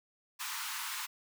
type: high-pass noise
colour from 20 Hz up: pink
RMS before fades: -39 dBFS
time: 0.39-1.07 s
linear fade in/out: 20 ms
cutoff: 880 Hz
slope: 96 dB/octave
effects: none